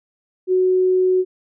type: tone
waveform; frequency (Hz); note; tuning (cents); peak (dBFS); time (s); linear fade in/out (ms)
sine; 370; F#4; 0; -13; 0.47-1.25; 50
effects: none